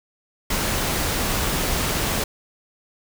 pink noise, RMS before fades -23 dBFS, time 0.5-2.24 s, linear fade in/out 5 ms, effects none

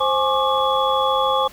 sine tone cluster, 526 / 837 / 1086 / 1179 / 3384 Hz, C5 / G#5 / C#6 / D6 / G#7, +9 / +13 / -36 / +6 / +32 cents, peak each -21 / -22 / -23 / -22 / -26 dBFS, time 0-1.48 s, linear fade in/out 10 ms, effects pink hiss -44 dBFS RMS until 1.52 s

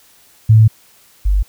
sine tone pair in turn, 110 / 49 Hz, A2 / G1, 0 / 0 cents, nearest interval octave + major second, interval 1400 cents, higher first, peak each -4 / -10 dBFS, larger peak first, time 0.49-0.68 / 1.25-1.43 s, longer first, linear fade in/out 10 ms, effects white hiss -49 dBFS RMS until 1.48 s

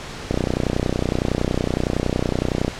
click train, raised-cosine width 2 ms, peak -6 dBFS, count 74, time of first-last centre 0.31-2.68 s, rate 30.8 Hz, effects pink hiss -33 dBFS RMS until 2.79 s + low-pass 6000 Hz 12 dB/octave

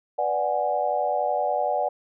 sine chord, G# half-diminished seventh, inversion first, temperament equal, 493.9 / 587.3 / 740 / 830.6 Hz, B4 / D5 / F#5 / G#5, 0 / 0 / 0 / 0 cents, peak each -31 / -26 / -25 / -29 dBFS, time 0.18-1.89 s, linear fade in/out 10 ms, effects none

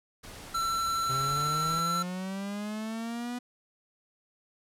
pink noise, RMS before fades -45 dBFS, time 0.23-1.81 s, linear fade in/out 10 ms
square tone, 1344 Hz, E6, 33 cents sharp, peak -28 dBFS, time 0.54-2.03 s, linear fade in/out 10 ms
45% pulse linear sweep, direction up, 130 to 246.9 Hz, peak -33 dBFS, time 1.09-3.39 s, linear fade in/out 10 ms
effects low-pass 12000 Hz 12 dB/octave

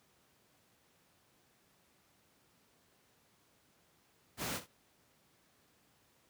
pink noise with echo, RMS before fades -38 dBFS, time 4.37-4.61 s, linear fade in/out 50 ms, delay 62 ms, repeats 1, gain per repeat -14 dB, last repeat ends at 4.672 s, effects pink hiss -70 dBFS RMS until 6.29 s + high-pass 100 Hz 12 dB/octave

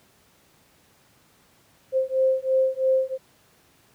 sine beating tone pair, 523.3 / 526.3 Hz, C5 / C5, 0 / +10 cents, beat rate 3 Hz, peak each -22 dBFS, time 1.92-3.18 s, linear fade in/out 50 ms, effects pink hiss -59 dBFS RMS until 3.94 s + high-pass 80 Hz 12 dB/octave

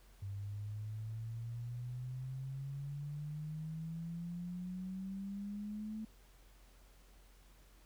sine exponential sweep, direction up, 98 to 219.5 Hz, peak -40 dBFS, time 0.22-6.05 s, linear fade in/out 5 ms, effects added 45 Hz sine -60 dBFS peak until 7.85 s + pink hiss -67 dBFS RMS until 7.85 s

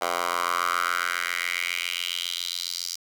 10% pulse tone with high-pass filter sweep, 87.3 Hz, F2, in tune, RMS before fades -28 dBFS, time 0.01-2.96 s, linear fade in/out 10 ms, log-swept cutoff 780 to 5100 Hz, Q 3.6, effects none

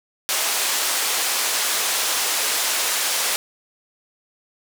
white band-pass noise, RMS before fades -22 dBFS, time 0.29-3.36 s, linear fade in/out 0 ms, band 490 to 10000 Hz, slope 12 dB/octave, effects none

